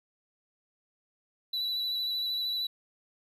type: tone with vibrato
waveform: triangle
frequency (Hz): 3951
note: B7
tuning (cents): 0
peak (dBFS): -28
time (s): 1.53-2.67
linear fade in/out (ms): 5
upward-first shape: square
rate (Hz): 13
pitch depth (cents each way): 14
effects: none